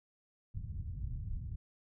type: low-pass noise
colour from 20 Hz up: white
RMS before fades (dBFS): -40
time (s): 0.54-1.56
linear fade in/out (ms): 10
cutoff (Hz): 110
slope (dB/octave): 24
effects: none